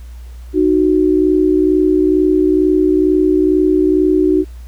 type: tone pair together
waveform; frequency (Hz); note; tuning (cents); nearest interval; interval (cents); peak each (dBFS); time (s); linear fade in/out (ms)
sine; 307.8 / 370; D#4 / F#4; -19 / 0; minor third; 319; -12; 0.53-4.45; 50
effects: added 60 Hz sine -29 dBFS peak until 4.67 s + pink hiss -49 dBFS RMS until 4.67 s